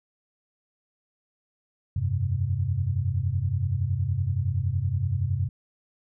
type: chord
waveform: sine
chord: F suspended second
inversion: none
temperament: equal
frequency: 87.31 / 98 / 130.81 Hz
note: F2 / G2 / C3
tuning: 0 / 0 / 0 cents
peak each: -29 / -26 / -28 dBFS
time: 1.96-5.49 s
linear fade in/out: 5 ms
effects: none